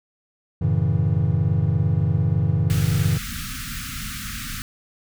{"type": "chord", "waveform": "triangle", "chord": "F# minor seventh", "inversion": "none", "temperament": "equal with one note detuned", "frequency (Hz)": [92.5, 110, 138.59, 161.89], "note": ["F#2", "A2", "C#3", "E3"], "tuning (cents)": [0, 0, 0, -31], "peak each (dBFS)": -21, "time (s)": [0.61, 3.18], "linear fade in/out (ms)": 10}
{"type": "band-stop noise", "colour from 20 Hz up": "pink", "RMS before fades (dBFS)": -31, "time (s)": [2.7, 4.62], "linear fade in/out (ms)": 0, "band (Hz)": [270, 1200], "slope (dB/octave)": 96}
{"effects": []}